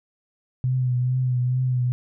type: tone with vibrato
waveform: sine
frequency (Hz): 126.4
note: B2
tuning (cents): +41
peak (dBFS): -19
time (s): 0.64-1.92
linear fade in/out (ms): 0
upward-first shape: triangle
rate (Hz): 2.3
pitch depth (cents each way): 42
effects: none